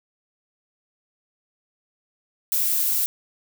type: noise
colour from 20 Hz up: violet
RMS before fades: -22 dBFS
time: 2.52-3.06 s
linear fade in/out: 0 ms
effects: none